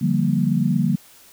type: chord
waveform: sine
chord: G minor seventh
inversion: second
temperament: equal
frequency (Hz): 146.83 / 174.61 / 196 / 233.1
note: D3 / F3 / G3 / Bb3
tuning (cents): 0 / 0 / 0 / 0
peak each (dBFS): -22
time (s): 0.01-0.96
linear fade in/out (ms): 10
effects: white hiss -49 dBFS RMS until 1.32 s